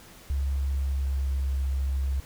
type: tone with pitch glide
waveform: sine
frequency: 68.8 to 67.5 Hz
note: C#2 to C#2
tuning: -12 to -45 cents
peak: -24 dBFS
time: 0.3-2.2 s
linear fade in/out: 0 ms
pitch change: -33 cents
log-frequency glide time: 0.4-1.41 s
effects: pink hiss -50 dBFS RMS until 2.25 s